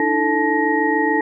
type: tone cluster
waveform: sine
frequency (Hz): 297.1 / 324 / 439.5 / 866 / 1881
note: D4 / E4 / A4 / A5 / A#6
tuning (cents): +20 / -30 / -2 / -28 / +15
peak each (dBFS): -22 / -22 / -22 / -21 / -21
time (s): 0-1.21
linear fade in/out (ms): 2
effects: none